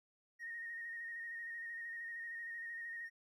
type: tone with vibrato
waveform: triangle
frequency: 1857 Hz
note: A#6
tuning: 7 cents flat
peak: -39 dBFS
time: 0.39-3.1 s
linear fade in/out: 50 ms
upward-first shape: square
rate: 13 Hz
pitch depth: 23 cents each way
effects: tanh soft clip ceiling -41 dBFS